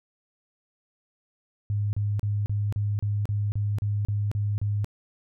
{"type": "tone bursts", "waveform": "sine", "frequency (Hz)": 103.1, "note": "G#2", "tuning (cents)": -12, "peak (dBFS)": -23, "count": 12, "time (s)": [1.7, 4.845], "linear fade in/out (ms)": 0, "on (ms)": 230, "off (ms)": 35, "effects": []}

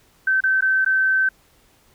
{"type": "tone with dropouts", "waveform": "sine", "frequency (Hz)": 1542, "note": "G6", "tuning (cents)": -29, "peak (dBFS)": -15, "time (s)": [0.27, 1.29], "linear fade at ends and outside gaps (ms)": 5, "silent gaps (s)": [[0.406, 0.437], [0.609, 0.622], [0.848, 0.861]], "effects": ["pink hiss -57 dBFS RMS until 1.94 s"]}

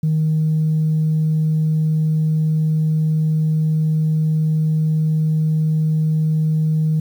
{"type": "tone", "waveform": "sine", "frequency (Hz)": 156.4, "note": "D#3", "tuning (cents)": 9, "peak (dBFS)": -13, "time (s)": [0.03, 7], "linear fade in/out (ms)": 5, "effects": ["tanh soft clip ceiling -11 dBFS", "8-bit"]}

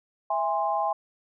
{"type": "chord", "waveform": "sine", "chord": "E augmented", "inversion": "none", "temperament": "equal with one note detuned", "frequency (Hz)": [659.3, 818.7, 1046.5], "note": ["E5", "G#5", "B#5"], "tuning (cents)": [0, -25, 0], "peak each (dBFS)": [-29, -26, -29], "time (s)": [0.3, 0.93], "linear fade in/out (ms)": 5, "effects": []}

